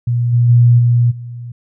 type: tone with level steps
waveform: sine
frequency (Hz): 120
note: B2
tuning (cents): -49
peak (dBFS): -12 / -8 / -5 / -8 / -25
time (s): 0.07-1.52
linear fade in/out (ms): 5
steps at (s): 0.32 / 0.48 / 0.78 / 1.1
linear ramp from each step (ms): 20
effects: none